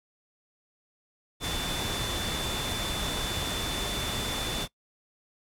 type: tone in noise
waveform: sine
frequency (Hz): 3520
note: A7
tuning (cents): 0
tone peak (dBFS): -34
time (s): 1.4-4.68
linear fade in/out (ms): 50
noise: pink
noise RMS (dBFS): -32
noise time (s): 1.4-4.68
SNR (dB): -5
effects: noise-tail reverb RT60 0.1 s tail -21 dB re dry + low-pass 12000 Hz 12 dB/octave